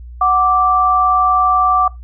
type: tone pair together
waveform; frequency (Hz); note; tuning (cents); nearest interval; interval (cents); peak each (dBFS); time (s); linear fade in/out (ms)
sine; 740 / 1171.8; F#5 / D6; 0 / -4; minor sixth; 796; -15 / -11; 0.21-1.88; 5
effects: noise-tail reverb RT60 0.2 s tail -21 dB re dry + added 60 Hz sine -30 dBFS peak until 2.03 s